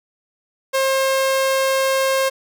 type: tone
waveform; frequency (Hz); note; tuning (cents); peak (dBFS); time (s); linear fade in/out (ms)
sawtooth; 534; C5; +35; -12; 0.73-2.3; 20
effects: none